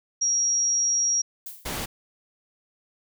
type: tone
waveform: sine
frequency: 5660 Hz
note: F8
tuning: 22 cents sharp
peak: -20 dBFS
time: 0.21-1.22 s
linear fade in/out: 10 ms
type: noise with exponential decay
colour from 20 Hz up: violet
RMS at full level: -34 dBFS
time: 1.46-1.81 s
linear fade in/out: 5 ms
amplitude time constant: 74 ms
type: noise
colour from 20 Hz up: pink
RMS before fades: -31 dBFS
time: 1.65-1.86 s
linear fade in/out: 10 ms
effects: none